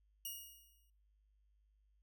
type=tone with exponential decay; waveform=5% pulse; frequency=2873 Hz; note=F7; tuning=48 cents sharp; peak=-32 dBFS; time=0.25-0.9 s; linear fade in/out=2 ms; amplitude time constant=140 ms; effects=noise-tail reverb RT60 0.6 s tail -25 dB re dry + added 51 Hz sine -70 dBFS peak until 2.02 s